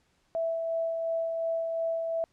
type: tone with tremolo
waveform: sine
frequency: 659 Hz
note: E5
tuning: 1 cent flat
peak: -26 dBFS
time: 0.35-2.24 s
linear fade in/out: 0 ms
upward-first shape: sine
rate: 2.8 Hz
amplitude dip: 30%
effects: pink hiss -70 dBFS RMS until 2.32 s + low-pass 8000 Hz 12 dB/octave